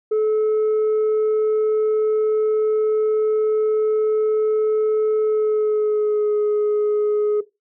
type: tone with pitch glide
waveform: sine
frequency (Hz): 431.7 to 419.7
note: A4 to G#4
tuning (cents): -33 to +18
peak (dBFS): -13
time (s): 0.11-7.41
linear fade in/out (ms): 10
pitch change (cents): -49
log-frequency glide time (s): 5.21-6.35
effects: noise-tail reverb RT60 0.2 s tail -17 dB re dry + tanh soft clip ceiling -15 dBFS